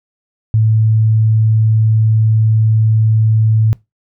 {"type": "tone", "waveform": "sine", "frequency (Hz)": 110, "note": "A2", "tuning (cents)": 0, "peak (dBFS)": -8, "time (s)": [0.54, 3.73], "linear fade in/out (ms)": 0, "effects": ["noise-tail reverb RT60 0.2 s tail -22 dB re dry"]}